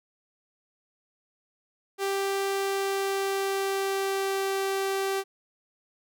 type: tone with pitch glide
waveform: sawtooth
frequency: 392.6 to 389 Hz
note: G4 to G4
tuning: +3 to -13 cents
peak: -22 dBFS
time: 1.98-5.24 s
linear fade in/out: 50 ms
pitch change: -16 cents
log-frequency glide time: 2.44-4.53 s
effects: none